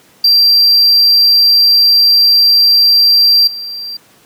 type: tone with level steps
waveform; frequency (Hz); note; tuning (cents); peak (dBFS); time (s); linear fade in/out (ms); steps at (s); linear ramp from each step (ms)
triangle; 4718; D8; +7; -4 / -20; 0.24-3.97; 5; 3.47; 5
effects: pink hiss -46 dBFS RMS until 4.25 s + high-pass 150 Hz 12 dB/octave

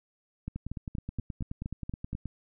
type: two click trains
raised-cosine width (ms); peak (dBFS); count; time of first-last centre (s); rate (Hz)
5; -22 / -23; 8 / 17; 0.48-2.131 / 0.56-2.257; 4.24 / 9.43
effects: none

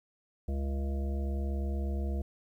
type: harmonic tone with a mistuned harmonic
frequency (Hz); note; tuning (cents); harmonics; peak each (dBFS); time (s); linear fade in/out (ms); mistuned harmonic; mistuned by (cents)
68.4; C#2; -23; 1 / 3 / 5 / 7 / 9 / 10; -30 / -40 / -44 / -47 / -49 / -50; 0.48-2.22; 5; 1; +29
effects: 11-bit

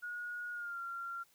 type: tone with pitch glide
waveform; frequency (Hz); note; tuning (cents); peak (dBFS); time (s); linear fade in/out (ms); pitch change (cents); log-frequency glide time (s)
sine; 1446 to 1379.1; F#6 to F6; -40 to -22; -39; 0.02-1.24; 20; -82; 0.52-0.79
effects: white hiss -69 dBFS RMS until 1.34 s

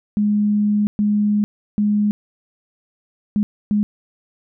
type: tone bursts at uneven times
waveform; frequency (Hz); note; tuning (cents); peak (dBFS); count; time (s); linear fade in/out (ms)
sine; 208.1; G#3; +4; -14; 5; 0.17-0.87 / 0.99-1.44 / 1.78-2.11 / 3.36-3.43 / 3.71-3.83; 0
effects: none

